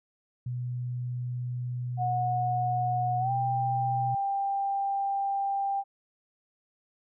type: tone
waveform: sine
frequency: 123.47 Hz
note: B2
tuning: in tune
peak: -30 dBFS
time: 0.46-4.15 s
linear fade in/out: 5 ms
type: tone with pitch glide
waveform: sine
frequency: 730 to 791.5 Hz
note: F#5 to G5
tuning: -24 to +17 cents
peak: -26 dBFS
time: 1.97-5.84 s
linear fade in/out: 50 ms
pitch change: +141 cents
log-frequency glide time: 3.19-3.31 s
effects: none